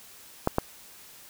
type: clicks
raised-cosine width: 1 ms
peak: -8 dBFS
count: 2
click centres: 0.474 / 0.584 s
effects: white hiss -50 dBFS RMS until 1.29 s